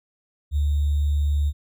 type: tone with sample-and-hold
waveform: sine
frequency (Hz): 73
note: D2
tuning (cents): -10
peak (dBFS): -18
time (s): 0.51-1.53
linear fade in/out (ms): 50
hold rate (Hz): 3675
effects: none

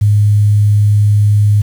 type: tone with quantisation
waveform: sine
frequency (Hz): 103.83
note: G#2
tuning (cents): 0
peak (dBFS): -6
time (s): 0.01-1.62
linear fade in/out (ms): 10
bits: 6
effects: none

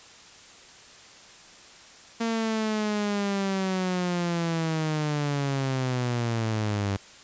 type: linear sweep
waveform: sawtooth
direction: down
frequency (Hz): 230 to 97.7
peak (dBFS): -21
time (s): 2.2-6.97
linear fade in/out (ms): 10
effects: white hiss -49 dBFS RMS until 7.23 s + resampled to 16000 Hz

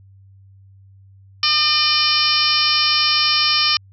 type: harmonic tone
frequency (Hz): 604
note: D5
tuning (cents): +48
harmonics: 2 / 3 / 4 / 5 / 6 / 7 / 8 / 9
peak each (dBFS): -23 / -29 / -23 / -21 / -27 / -23 / -20 / -20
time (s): 1.43-3.77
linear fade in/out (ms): 2
effects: added 97 Hz sine -44 dBFS peak until 3.92 s

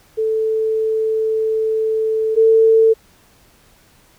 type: tone pair in turn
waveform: sine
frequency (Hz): 440 / 446.4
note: A4 / A4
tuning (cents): 0 / +25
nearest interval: unison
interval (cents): 25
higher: second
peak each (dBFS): -15 / -8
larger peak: second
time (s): 0.17-2.36 / 2.36-2.94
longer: first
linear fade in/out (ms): 20
effects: pink hiss -52 dBFS RMS until 4.18 s

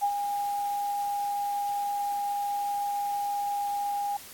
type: tone with ADSR envelope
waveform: sine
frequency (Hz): 812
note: G#5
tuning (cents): -39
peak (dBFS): -21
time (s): 0.01-4.17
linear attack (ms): 28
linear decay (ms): 66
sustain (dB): -6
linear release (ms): 5
effects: white hiss -46 dBFS RMS until 4.33 s + AAC 64 kbps

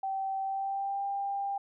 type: tone with pitch glide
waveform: sine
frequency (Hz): 774 to 795.8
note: G5 to G5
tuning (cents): -22 to +26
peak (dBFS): -30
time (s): 0.03-1.58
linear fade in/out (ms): 5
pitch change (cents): +48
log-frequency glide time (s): 0.42-1.03
effects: none

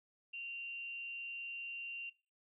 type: tone with amplitude modulation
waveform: sine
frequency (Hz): 2765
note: F7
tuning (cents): -18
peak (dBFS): -40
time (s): 0.33-2.1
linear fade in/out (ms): 10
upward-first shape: sine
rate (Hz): 239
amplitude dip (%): 35
effects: noise-tail reverb RT60 0.3 s tail -18 dB re dry

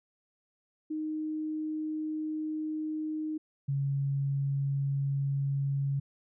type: tone pair in turn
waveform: sine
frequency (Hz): 310 / 138.89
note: D#4 / C#3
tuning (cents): -6 / +4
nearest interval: octave + major second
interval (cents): 1390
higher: first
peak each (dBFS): -31 / -27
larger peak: second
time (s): 0.9-3.38 / 3.68-6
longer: first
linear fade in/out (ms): 10
effects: none

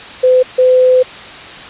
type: tone pair in turn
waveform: sine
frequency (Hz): 509 / 509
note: C5 / C5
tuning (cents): -48 / -48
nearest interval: unison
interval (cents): 0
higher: neither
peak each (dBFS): -5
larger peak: neither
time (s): 0.23-0.43 / 0.58-1.03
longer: second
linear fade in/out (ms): 10
effects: white hiss -30 dBFS RMS until 1.69 s + resampled to 8000 Hz

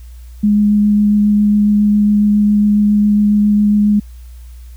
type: tone with vibrato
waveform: sine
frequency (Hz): 207.7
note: G#3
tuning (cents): 0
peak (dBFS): -8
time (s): 0.43-4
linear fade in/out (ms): 10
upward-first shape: sine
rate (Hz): 7.3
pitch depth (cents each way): 9
effects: added 60 Hz sine -31 dBFS peak until 4.76 s + white hiss -51 dBFS RMS until 4.76 s

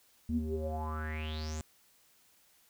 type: tone with low-pass filter sweep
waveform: square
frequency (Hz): 77.78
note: D#2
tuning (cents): 0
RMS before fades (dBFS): -36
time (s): 0.29-1.61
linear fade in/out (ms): 0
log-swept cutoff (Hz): 200 to 7700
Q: 8.9
effects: white hiss -66 dBFS RMS until 2.69 s

